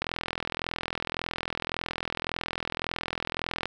click train, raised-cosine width 0.3 ms, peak -13 dBFS, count 153, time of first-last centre 0.02-3.656 s, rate 41.8 Hz, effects none

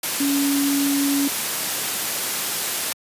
sine tone in noise, 280.6 Hz, C#4, 21 cents sharp, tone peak -18 dBFS, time 0.2-1.28 s, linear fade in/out 5 ms, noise white, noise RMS -24 dBFS, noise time 0.03-2.93 s, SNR +3 dB, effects high-pass 150 Hz 12 dB/octave + resampled to 32000 Hz

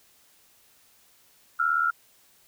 sine tone pair together, 1336 / 1414 Hz, E6 / F6, +23 / +21 cents, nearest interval minor second, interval 98 cents, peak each -24 dBFS, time 1.59-1.91 s, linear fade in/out 10 ms, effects white hiss -60 dBFS RMS until 2.47 s

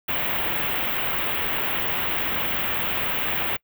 white band-stop noise, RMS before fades -25 dBFS, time 0.08-3.57 s, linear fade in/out 10 ms, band 3300 to 16000 Hz, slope 48 dB/octave, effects noise-tail reverb RT60 0.1 s tail -24 dB re dry

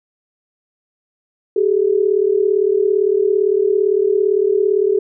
sine tone pair together, 386.5 / 424.2 Hz, G4 / G#4, -24 / +37 cents, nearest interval major second, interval 161 cents, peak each -15 dBFS, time 1.56-4.99 s, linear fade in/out 5 ms, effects none

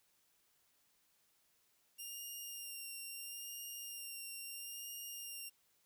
5% pulse tone with vibrato, 2794 Hz, F7, in tune, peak -37 dBFS, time 1.98-5.5 s, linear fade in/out 20 ms, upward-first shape sine, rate 0.75 Hz, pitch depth 23 cents each way, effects white hiss -75 dBFS RMS until 5.85 s

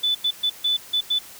sine tone bursts at uneven times, 3491 Hz, A7, 14 cents flat, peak -18 dBFS, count 6, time 0.03-0.15 / 0.24-0.31 / 0.43-0.5 / 0.64-0.77 / 0.93-1.01 / 1.1-1.19 s, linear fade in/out 10 ms, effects white hiss -43 dBFS RMS until 1.39 s

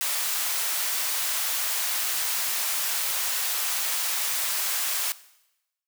white high-pass noise, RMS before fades -27 dBFS, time 0.01-5.12 s, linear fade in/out 0 ms, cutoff 780 Hz, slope 12 dB/octave, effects noise-tail reverb RT60 0.9 s tail -18 dB re dry

